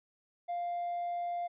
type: tone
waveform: triangle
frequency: 698.5 Hz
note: F5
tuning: in tune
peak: -30 dBFS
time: 0.48-1.48 s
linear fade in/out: 20 ms
effects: tanh soft clip ceiling -28 dBFS + resampled to 8000 Hz